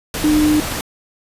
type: tone in noise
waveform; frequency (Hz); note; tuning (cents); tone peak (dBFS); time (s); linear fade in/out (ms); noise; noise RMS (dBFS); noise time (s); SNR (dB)
sine; 303; D#4; -46; -11; 0.24-0.6; 2; pink; -23; 0.14-0.81; +9
effects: resampled to 32000 Hz